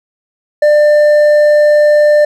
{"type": "tone with hard clipping", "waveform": "triangle", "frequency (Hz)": 596, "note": "D5", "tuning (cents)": 25, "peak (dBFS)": -6, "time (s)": [0.62, 2.25], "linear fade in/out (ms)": 5, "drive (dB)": 8, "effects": []}